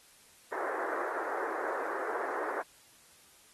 pink band-pass noise, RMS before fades -36 dBFS, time 0.52-2.62 s, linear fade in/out 5 ms, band 350 to 1800 Hz, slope 48 dB/octave, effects white hiss -60 dBFS RMS until 3.53 s + AAC 32 kbps

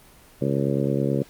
harmonic tone, 69.3 Hz, C#2, in tune, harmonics 2 / 3 / 4 / 5 / 6 / 7 / 8, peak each -25 / -27 / -28 / -29 / -30 / -30 / -31 dBFS, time 0.41-1.23 s, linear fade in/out 10 ms, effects pink hiss -51 dBFS RMS until 1.29 s + Opus 24 kbps

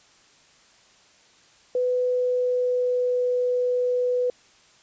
sine tone with pitch glide, 499.1 to 495.7 Hz, B4 to B4, +18 to +6 cents, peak -20 dBFS, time 1.75-4.3 s, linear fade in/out 2 ms, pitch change -12 cents, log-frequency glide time 1.98-3.24 s, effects white hiss -56 dBFS RMS until 4.82 s + resampled to 16000 Hz

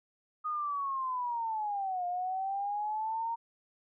sine linear two-way sweep, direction down then up, 1244.5 to 705 to 931 Hz, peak -31 dBFS, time 0.44-3.36 s, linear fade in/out 20 ms, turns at 2.06 s, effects none

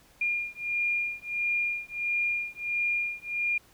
sine beating tone pair, 2412 / 2413.5 Hz, D7 / D7, +46 / +47 cents, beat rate 1.5 Hz, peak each -30 dBFS, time 0.21-3.58 s, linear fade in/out 5 ms, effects pink hiss -59 dBFS RMS until 3.73 s

